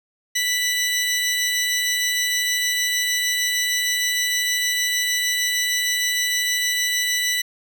20% pulse tone pair together, 1975.5 / 2960 Hz, B6 / F#7, 0 / 0 cents, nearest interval perfect fifth, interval 700 cents, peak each -15 / -22 dBFS, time 0.35-7.42 s, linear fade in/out 10 ms, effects none

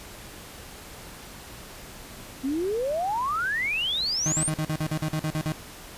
sine exponential sweep, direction up, 254.3 to 9397 Hz, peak -24 dBFS, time 2.43-4.5 s, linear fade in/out 20 ms
35% pulse tone bursts, 155.56 Hz, D#3, in tune, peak -23 dBFS, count 12, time 4.26-5.52 s, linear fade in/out 0 ms, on 61 ms, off 48 ms
effects pink hiss -43 dBFS RMS until 5.97 s + resampled to 32000 Hz

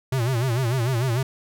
square tone with vibrato, 123.47 Hz, B2, in tune, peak -21 dBFS, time 0.12-1.23 s, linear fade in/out 5 ms, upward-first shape sine, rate 6.7 Hz, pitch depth 150 cents each way, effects none

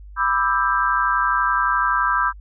sine chord, E minor seventh, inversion second, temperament just, 988.9 / 1186.7 / 1318.5 / 1582.2 Hz, B5 / D6 / E6 / G6, +2 / +18 / 0 / +16 cents, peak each -22 dBFS, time 0.16-2.33 s, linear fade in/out 50 ms, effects added 50 Hz sine -37 dBFS peak until 2.4 s

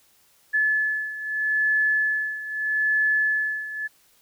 sine beating tone pair, 1724 / 1724.79 Hz, A6 / A6, -36 / -35 cents, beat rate 0.79 Hz, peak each -22 / -26 dBFS, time 0.53-3.88 s, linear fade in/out 20 ms, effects white hiss -60 dBFS RMS until 4.21 s

